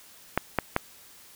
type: clicks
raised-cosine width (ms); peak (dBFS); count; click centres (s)
0.5; -7; 3; 0.376 / 0.587 / 0.764
effects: white hiss -52 dBFS RMS until 1.35 s